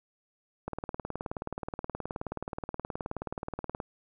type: click train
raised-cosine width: 1 ms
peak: -20 dBFS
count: 60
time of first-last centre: 0.68-3.802 s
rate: 18.9 Hz
effects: none